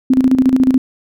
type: tone with tremolo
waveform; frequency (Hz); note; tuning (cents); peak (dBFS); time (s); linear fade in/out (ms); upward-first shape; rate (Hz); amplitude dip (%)
sine; 260; C4; -11; -6; 0.1-0.78; 5; square; 14; 65
effects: none